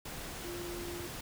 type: tone in noise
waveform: sine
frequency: 348.2 Hz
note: F4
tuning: 5 cents flat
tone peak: -41 dBFS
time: 0.44-1.07 s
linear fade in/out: 5 ms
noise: pink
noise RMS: -43 dBFS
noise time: 0.05-1.21 s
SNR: -1 dB
effects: none